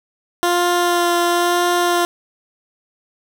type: tone with vibrato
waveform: 15% pulse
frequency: 349.2 Hz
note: F4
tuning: in tune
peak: -8 dBFS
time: 0.43-2.05 s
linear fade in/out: 0 ms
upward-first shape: sine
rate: 0.99 Hz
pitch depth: 13 cents each way
effects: none